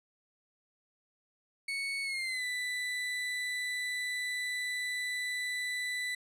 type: tone with pitch glide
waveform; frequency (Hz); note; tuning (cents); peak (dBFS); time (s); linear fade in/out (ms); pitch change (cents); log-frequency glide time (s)
35% pulse; 2217 to 1986.6; C#7 to B6; 0 to +10; -31; 1.68-6.15; 5; -190; 2.03-2.44
effects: low-pass 10000 Hz 12 dB/octave